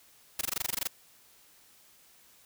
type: noise bursts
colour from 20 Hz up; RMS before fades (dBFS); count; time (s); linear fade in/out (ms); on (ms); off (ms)
white; -30; 12; 0.39-0.874; 5; 22; 20
effects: white hiss -60 dBFS RMS until 2.45 s